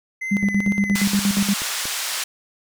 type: tone with vibrato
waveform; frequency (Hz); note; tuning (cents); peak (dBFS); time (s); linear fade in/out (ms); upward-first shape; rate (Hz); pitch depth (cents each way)
triangle; 2045; C7; -40; -23; 0.21-1.04; 10; sine; 2.4; 23
type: tone with tremolo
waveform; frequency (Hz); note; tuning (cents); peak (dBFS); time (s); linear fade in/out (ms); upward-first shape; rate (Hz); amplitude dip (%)
sine; 200; G3; +35; -15; 0.31-1.54; 10; square; 8.5; 75
type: click train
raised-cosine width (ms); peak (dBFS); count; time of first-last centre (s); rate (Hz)
2; -21; 7; 0.44-1.855; 4.24
type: band-pass noise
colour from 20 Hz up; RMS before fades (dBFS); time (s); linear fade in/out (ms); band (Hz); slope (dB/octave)
white; -26; 0.95-2.24; 5; 890 to 8200; 12
effects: none